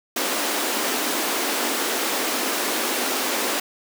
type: high-pass noise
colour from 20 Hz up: pink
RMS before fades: -24 dBFS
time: 0.16-3.6 s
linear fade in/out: 5 ms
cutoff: 240 Hz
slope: 48 dB/octave
effects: none